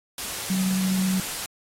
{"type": "tone in noise", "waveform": "sine", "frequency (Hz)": 188.2, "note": "F#3", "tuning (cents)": 30, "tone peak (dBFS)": -21, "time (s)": [0.5, 1.2], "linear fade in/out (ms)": 2, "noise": "white", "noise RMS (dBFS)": -31, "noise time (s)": [0.18, 1.46], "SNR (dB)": 7, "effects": ["low-pass 12000 Hz 12 dB/octave", "AAC 48 kbps"]}